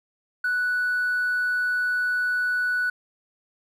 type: tone with hard clipping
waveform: triangle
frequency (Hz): 1480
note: F#6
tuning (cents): 0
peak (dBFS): -21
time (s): 0.44-2.9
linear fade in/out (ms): 5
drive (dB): 2
effects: none

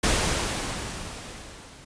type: noise with level ramp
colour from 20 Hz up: pink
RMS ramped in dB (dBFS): -21 to -48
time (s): 0.03-1.85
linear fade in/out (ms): 10
effects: resampled to 22050 Hz

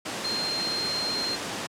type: tone in noise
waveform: sine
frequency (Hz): 4186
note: C8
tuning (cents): 0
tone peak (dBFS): -27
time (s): 0.24-1.36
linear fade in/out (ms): 10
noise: pink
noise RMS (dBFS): -31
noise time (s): 0.05-1.67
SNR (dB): +1
effects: high-pass 200 Hz 12 dB/octave + low-pass 8000 Hz 12 dB/octave

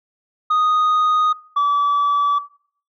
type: tone pair in turn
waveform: sine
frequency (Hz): 1242 / 1151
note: D#6 / D6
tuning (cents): -3 / -35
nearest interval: minor second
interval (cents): 132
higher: first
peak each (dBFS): -11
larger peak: neither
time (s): 0.5-1.33 / 1.56-2.39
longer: neither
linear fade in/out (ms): 10
effects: noise-tail reverb RT60 0.5 s tail -19 dB re dry + tanh soft clip ceiling -13 dBFS

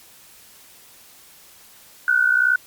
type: tone pair together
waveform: sine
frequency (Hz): 1452 / 1513.4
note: F#6 / F#6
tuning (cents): -33 / +39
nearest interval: minor second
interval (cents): 72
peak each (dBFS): -17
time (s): 2.08-2.56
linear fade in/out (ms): 2
effects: white hiss -48 dBFS RMS until 2.66 s + MP3 96 kbps

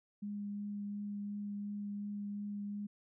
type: tone with vibrato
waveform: sine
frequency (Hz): 204.5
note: G#3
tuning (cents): -26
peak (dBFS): -38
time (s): 0.22-2.87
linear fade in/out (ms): 10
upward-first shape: triangle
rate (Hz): 2.8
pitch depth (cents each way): 11
effects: none

